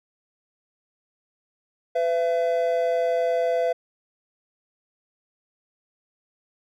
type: tone pair together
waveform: triangle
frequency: 504.2 / 673 Hz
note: B4 / E5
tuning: +36 / +36 cents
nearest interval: perfect fourth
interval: 500 cents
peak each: -21 dBFS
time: 1.95-3.73 s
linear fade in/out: 10 ms
effects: none